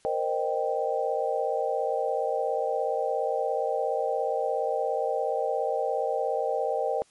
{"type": "chord", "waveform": "sine", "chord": "C minor seventh", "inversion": "third", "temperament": "equal with one note detuned", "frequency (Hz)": [466.2, 523.3, 613.3, 784], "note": ["Bb4", "C5", "Eb5", "G5"], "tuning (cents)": [0, 0, -25, 0], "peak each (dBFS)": -30, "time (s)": [0.05, 7.02], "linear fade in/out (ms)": 0, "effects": ["white hiss -62 dBFS RMS until 7.1 s", "MP3 48 kbps"]}